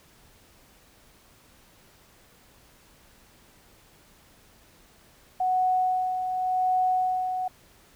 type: tone with tremolo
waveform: sine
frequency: 740 Hz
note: F#5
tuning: in tune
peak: -20 dBFS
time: 5.4-7.48 s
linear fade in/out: 5 ms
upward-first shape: sine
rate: 0.89 Hz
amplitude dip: 50%
effects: pink hiss -57 dBFS RMS until 7.95 s